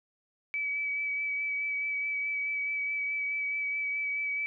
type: tone with vibrato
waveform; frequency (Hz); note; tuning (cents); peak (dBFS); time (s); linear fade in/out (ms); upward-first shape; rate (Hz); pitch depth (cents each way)
sine; 2289; D7; -45; -29; 0.54-4.46; 0; sine; 4.7; 16
effects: none